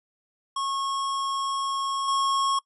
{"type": "tone with level steps", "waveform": "square", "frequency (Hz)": 1093, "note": "C#6", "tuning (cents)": -25, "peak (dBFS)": [-27, -23], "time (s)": [0.56, 2.59], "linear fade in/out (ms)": 5, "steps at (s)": 2.08, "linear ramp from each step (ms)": 2, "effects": ["noise-tail reverb RT60 0.1 s tail -22 dB re dry", "resampled to 24000 Hz"]}